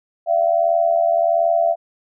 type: tone with amplitude modulation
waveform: sine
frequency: 674 Hz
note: E5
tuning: 38 cents sharp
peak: -10 dBFS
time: 0.26-1.76 s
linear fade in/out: 50 ms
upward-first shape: sine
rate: 81.4 Hz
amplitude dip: 80%
effects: none